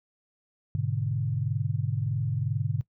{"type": "chord", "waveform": "sine", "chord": "G# diminished", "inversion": "none", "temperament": "equal with one note detuned", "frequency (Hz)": [103.83, 124.83, 146.83], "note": ["G#2", "B2", "D3"], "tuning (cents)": [0, 19, 0], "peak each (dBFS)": -30, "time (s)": [0.75, 2.81], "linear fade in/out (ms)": 0, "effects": ["noise-tail reverb RT60 0.1 s tail -19 dB re dry"]}